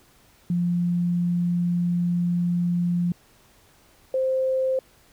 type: tone pair in turn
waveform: sine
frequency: 174.61 / 523.2 Hz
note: F3 / C5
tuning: 0 / 0 cents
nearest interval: octave + perfect fifth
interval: 1900 cents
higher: second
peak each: -20 dBFS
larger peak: neither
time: 0.5-3.12 / 4.14-4.79 s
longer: first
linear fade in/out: 2 ms
effects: pink hiss -57 dBFS RMS until 5.12 s